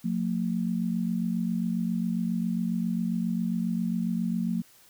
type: tone pair together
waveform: sine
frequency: 179.31 / 226.7 Hz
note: F3 / A#3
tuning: +46 / -48 cents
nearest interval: major third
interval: 406 cents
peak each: -28 dBFS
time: 0.04-4.62 s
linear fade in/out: 10 ms
effects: white hiss -57 dBFS RMS until 4.89 s